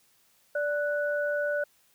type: tone pair together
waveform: sine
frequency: 585.3 / 1480 Hz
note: D5 / F#6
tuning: -6 / 0 cents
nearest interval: octave + major third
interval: 1606 cents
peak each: -27 / -31 dBFS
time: 0.55-1.64 s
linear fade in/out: 5 ms
effects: white hiss -65 dBFS RMS until 1.94 s